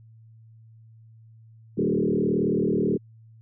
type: tone with frequency modulation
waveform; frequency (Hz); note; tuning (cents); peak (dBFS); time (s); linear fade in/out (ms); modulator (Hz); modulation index
sine; 298.2; D4; +27; -20; 1.77-2.98; 20; 38.5; 3.6
effects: added 112 Hz sine -48 dBFS peak until 3.41 s